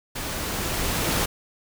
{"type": "noise with level ramp", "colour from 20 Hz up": "pink", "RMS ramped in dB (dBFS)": [-31, -23], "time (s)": [0.15, 1.26], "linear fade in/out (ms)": 10, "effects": []}